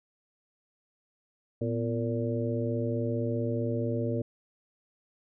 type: harmonic tone with a mistuned harmonic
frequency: 115.4 Hz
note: A#2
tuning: 17 cents flat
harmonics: 1 / 2 / 3 / 4 / 5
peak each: -31 / -33 / -36 / -34 / -36 dBFS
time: 1.61-4.22 s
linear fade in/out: 5 ms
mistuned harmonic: 2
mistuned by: +110 cents
effects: none